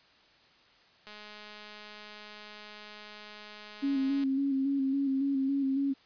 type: click train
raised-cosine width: 0.2 ms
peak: -30 dBFS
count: 666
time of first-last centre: 1.07-4.237 s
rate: 210 Hz
type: tone with vibrato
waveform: sine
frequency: 272.9 Hz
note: C#4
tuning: 27 cents flat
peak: -26 dBFS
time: 3.82-5.94 s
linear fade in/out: 20 ms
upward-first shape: square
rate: 3.6 Hz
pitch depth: 30 cents each way
effects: white hiss -61 dBFS RMS until 6.05 s + resampled to 11025 Hz